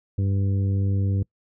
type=harmonic tone; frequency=98 Hz; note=G2; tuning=in tune; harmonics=1 / 2 / 3 / 4 / 5; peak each=-20 / -31 / -35 / -41 / -41 dBFS; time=0.18-1.23 s; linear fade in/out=5 ms; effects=noise-tail reverb RT60 0.1 s tail -24 dB re dry